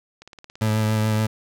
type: click train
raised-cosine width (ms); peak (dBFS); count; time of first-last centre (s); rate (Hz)
0.2; -25; 13; 0.22-0.89; 17.9
type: tone with vibrato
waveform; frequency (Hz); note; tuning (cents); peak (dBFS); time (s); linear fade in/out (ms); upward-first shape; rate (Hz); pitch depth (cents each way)
30% pulse; 108.6; A2; -22; -16; 0.61-1.27; 10; triangle; 7; 22
effects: none